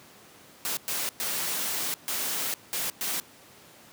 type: noise bursts at uneven times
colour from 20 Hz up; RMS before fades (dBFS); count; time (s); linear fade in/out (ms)
white; -30; 6; 0.65-0.77 / 0.88-1.09 / 1.2-1.94 / 2.08-2.54 / 2.73-2.9 / 3.01-3.2; 0
effects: pink hiss -52 dBFS RMS until 3.92 s + high-pass 150 Hz 12 dB/octave